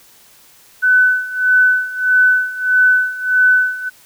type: tone with tremolo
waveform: sine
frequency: 1504 Hz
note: F#6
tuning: 28 cents sharp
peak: -7 dBFS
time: 0.82-3.9 s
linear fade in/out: 20 ms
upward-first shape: sine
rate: 1.6 Hz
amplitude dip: 85%
effects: white hiss -47 dBFS RMS until 4.05 s